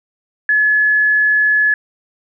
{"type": "tone", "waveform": "sine", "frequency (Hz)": 1707, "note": "G#6", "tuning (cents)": 47, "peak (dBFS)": -10, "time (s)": [0.49, 1.74], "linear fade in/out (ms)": 2, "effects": []}